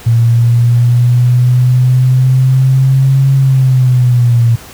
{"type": "linear two-way sweep", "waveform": "sine", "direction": "up then down", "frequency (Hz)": [115.6, 135.9, 115.6], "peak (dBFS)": -5, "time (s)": [0.06, 4.56], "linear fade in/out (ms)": 10, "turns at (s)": 3.34, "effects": ["pink hiss -33 dBFS RMS until 4.73 s"]}